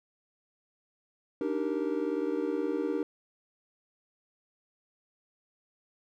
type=chord; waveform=triangle; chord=Eb major seventh; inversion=third; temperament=just; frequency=291.7 / 311.1 / 388.9 / 466.7 Hz; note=D4 / Eb4 / G4 / Bb4; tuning=-12 / 0 / -14 / +2 cents; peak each=-32 dBFS; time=1.41-3.03 s; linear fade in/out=2 ms; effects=none